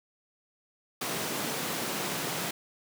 pink high-pass noise, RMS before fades -33 dBFS, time 1.01-2.51 s, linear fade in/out 5 ms, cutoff 150 Hz, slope 24 dB/octave, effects none

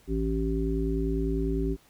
harmonic tone, 55 Hz, A1, in tune, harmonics 1 / 3 / 5 / 7, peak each -28 / -33 / -31 / -31 dBFS, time 0.07-1.77 s, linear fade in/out 50 ms, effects pink hiss -60 dBFS RMS until 1.89 s

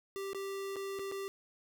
square tone with dropouts, 392 Hz, G4, in tune, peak -38 dBFS, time 0.16-1.28 s, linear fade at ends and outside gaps 0 ms, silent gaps 0.332-0.347 / 0.759-0.765 / 0.989-0.994 / 1.115-1.121 s, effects none

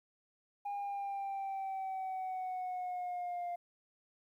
sine linear sweep, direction down, 813 to 698.5 Hz, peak -34 dBFS, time 0.65-3.56 s, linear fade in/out 10 ms, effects tanh soft clip ceiling -35 dBFS + 12-bit

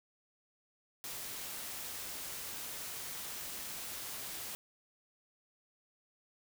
white noise, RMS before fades -43 dBFS, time 1.04-4.55 s, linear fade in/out 0 ms, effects none

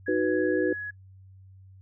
sine tone with pitch glide, 1671 to 1680.7 Hz, G#6 to G#6, +10 to +20 cents, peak -32 dBFS, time 0.06-0.91 s, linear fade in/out 10 ms, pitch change +10 cents, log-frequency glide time 0.52-0.58 s
sine chord, B major, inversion first, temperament equal, 311.1 / 370 / 493.9 Hz, D#4 / F#4 / B4, 0 / 0 / 0 cents, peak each -27 / -26 / -27 dBFS, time 0.08-0.73 s, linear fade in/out 5 ms
effects noise-tail reverb RT60 0.1 s tail -26 dB re dry + added 95 Hz sine -48 dBFS peak until 1.81 s

